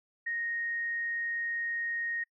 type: tone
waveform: sine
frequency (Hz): 1864.7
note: A#6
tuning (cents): 0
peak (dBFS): -31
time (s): 0.26-2.24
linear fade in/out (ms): 10
effects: noise-tail reverb RT60 0.1 s tail -25 dB re dry

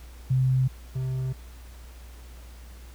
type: tone pair in turn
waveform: sine / triangle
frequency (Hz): 130 / 130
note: C3 / C3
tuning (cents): -11 / -11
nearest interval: unison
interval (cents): 0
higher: neither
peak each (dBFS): -19 / -24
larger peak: first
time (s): 0.3-0.68 / 0.95-1.33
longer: neither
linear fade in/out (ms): 10
effects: added 60 Hz sine -42 dBFS peak until 2.94 s + pink hiss -53 dBFS RMS until 2.94 s

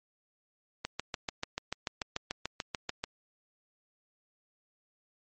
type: click train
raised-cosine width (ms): 0.2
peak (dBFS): -15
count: 16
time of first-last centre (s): 0.85-3.04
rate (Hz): 6.85
effects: MP3 32 kbps

